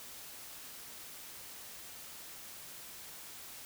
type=silence; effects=white hiss -49 dBFS RMS until 3.65 s